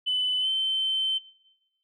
sine tone with pitch glide, 3008 to 3087 Hz, F#7 to G7, +28 to -27 cents, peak -22 dBFS, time 0.06-1.19 s, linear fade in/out 20 ms, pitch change +45 cents, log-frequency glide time 0.4-0.48 s, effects noise-tail reverb RT60 1.0 s tail -21 dB re dry + tanh soft clip ceiling -18 dBFS

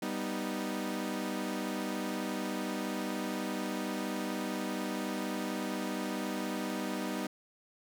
sawtooth chord, G augmented, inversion none, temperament equal, 196 / 246.9 / 311.1 Hz, G3 / B3 / D#4, 0 / 0 / 0 cents, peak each -34 dBFS, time 0.02-7.27 s, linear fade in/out 5 ms, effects none

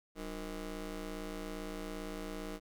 20% pulse ring-modulated tone, 164.81 Hz, E3, in tune, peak -32 dBFS, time 0.15-2.6 s, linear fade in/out 50 ms, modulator 136 Hz, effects none

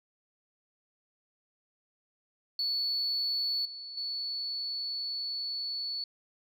sine tone with level steps, 4435 Hz, C#8, in tune, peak -27 / -40 / -32 dBFS, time 2.59-6.04 s, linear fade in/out 2 ms, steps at 3.65 / 3.97 s, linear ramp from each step 5 ms, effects tanh soft clip ceiling -24 dBFS

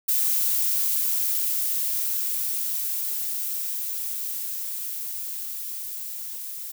violet noise with level ramp, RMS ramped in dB -22 to -35 dBFS, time 0.08-6.72 s, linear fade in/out 10 ms, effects none

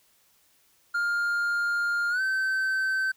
triangle tone with pitch glide, 1406 to 1542.1 Hz, F6 to G6, +11 to -29 cents, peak -22 dBFS, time 0.94-3.12 s, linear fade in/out 10 ms, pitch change +160 cents, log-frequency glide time 2.1-2.21 s, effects white hiss -64 dBFS RMS until 3.16 s

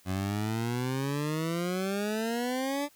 20% pulse exponential sweep, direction up, 91.5 to 293.7 Hz, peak -24 dBFS, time 0.05-2.89 s, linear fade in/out 50 ms, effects white hiss -61 dBFS RMS until 2.95 s

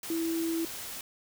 sine tone in noise, 329.6 Hz, E4, in tune, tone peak -28 dBFS, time 0.1-0.65 s, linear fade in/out 2 ms, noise white, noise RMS -40 dBFS, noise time 0.03-1.01 s, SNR +9 dB, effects none

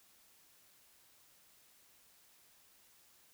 silence, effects white hiss -66 dBFS RMS until 3.33 s

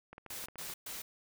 clicks, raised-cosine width 0.5 ms, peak -33 dBFS, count 9, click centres 0.13 / 0.181 / 0.263 / 0.306 / 0.44 / 0.485 / 0.557 / 0.614 / 0.699 s
white noise bursts, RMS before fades -43 dBFS, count 3, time 0.3-1.02 s, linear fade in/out 5 ms, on 160 ms, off 120 ms
effects none

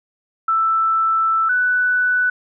sine tone pair in turn, 1324 / 1489.1 Hz, E6 / F#6, +7 / +11 cents, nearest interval major second, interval 204 cents, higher second, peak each -14 dBFS, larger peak neither, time 0.48-1.49 / 1.49-2.3 s, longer first, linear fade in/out 5 ms, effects none

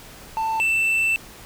triangle tone pair in turn, 889 / 2664 Hz, A5 / E7, +18 / +18 cents, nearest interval octave + perfect fifth, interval 1900 cents, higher second, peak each -19 / -16 dBFS, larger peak second, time 0.37-0.6 / 0.6-1.16 s, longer second, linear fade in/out 0 ms, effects pink hiss -43 dBFS RMS until 1.45 s

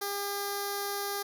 5% pulse tone with notch filter, 402.7 Hz, G4, 47 cents sharp, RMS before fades -34 dBFS, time 0.01-1.23 s, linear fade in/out 10 ms, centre 2700 Hz, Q 0.59, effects none

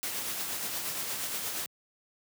white noise with tremolo, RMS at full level -33 dBFS, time 0.03-1.66 s, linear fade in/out 0 ms, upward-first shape triangle, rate 8.5 Hz, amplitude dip 40%, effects high-pass 100 Hz 12 dB/octave

